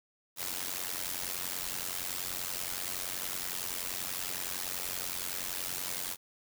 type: noise with amplitude modulation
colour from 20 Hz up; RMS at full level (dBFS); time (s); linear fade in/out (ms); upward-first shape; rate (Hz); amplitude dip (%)
white; -33; 0.36-6.17; 50; sine; 90.6; 85
effects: none